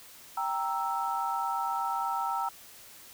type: chord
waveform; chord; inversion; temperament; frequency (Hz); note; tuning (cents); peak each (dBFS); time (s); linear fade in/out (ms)
sine; E diminished; first; equal; 784 / 932.3 / 1318.5; G5 / Bb5 / E6; 0 / 0 / 0; -33 / -32 / -33; 0.37-2.49; 5
effects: white hiss -51 dBFS RMS until 3.13 s